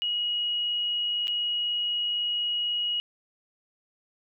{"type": "tone with dropouts", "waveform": "sine", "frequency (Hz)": 2899, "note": "F#7", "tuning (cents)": -36, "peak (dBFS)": -25, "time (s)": [0.02, 3], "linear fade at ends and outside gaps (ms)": 0, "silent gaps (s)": [1.272, 1.28], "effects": []}